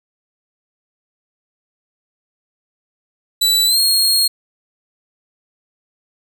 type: tone with pitch glide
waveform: sawtooth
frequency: 3957 to 4266 Hz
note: B7 to C8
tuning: +3 to +33 cents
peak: -9 dBFS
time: 3.41-4.28 s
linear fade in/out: 10 ms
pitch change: +130 cents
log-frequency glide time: 3.66-3.79 s
effects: none